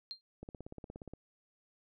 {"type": "tone with exponential decay", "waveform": "sine", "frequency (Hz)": 4186, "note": "C8", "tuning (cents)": 0, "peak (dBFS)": -36, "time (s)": [0.11, 0.21], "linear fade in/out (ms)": 0, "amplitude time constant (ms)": 20}
{"type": "click train", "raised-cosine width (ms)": 2, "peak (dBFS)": -32, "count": 13, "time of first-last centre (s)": [0.43, 1.136], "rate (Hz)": 17}
{"effects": []}